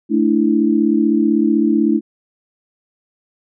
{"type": "chord", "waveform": "sine", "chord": "A suspended fourth", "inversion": "none", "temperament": "equal", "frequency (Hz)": [220, 293.7, 329.6], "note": ["A3", "D4", "E4"], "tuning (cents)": [0, 0, 0], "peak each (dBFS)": -16, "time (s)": [0.09, 2.01], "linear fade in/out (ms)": 50, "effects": []}